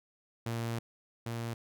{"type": "tone pair in turn", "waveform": "sawtooth", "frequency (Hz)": [115.9, 116.34], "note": ["A#2", "A#2"], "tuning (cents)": [-10, -3], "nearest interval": "unison", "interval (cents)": 7, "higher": "second", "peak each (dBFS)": [-29, -31], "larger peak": "first", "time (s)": [[0.46, 0.79], [1.26, 1.54]], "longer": "first", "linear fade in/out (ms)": 5, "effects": []}